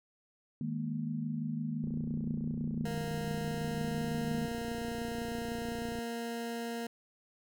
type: chord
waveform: sine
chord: D# suspended fourth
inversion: none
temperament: just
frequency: 155.56 / 207.4 / 233.3 Hz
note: D#3 / G#3 / A#3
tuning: 0 / -2 / +2 cents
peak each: -37 / -40 / -36 dBFS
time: 0.61-4.46 s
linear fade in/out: 2 ms
type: click train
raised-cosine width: 3 ms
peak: -30 dBFS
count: 125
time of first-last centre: 1.84-5.987 s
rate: 29.9 Hz
type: tone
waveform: 20% pulse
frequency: 233.1 Hz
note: A#3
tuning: in tune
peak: -31 dBFS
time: 2.85-6.87 s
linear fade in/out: 5 ms
effects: none